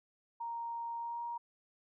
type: tone with pitch glide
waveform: sine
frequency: 932.3 to 942.6 Hz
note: A#5 to A#5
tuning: 0 to +19 cents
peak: -37 dBFS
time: 0.4-1.38 s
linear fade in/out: 10 ms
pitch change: +19 cents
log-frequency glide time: 0.98-1.22 s
effects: none